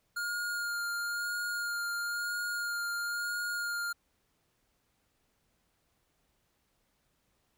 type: tone with vibrato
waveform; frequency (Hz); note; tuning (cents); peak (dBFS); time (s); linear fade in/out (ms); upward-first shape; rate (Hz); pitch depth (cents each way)
square; 1416; F6; +23; -33; 0.16-3.93; 10; sine; 1; 16
effects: pink hiss -75 dBFS RMS until 7.57 s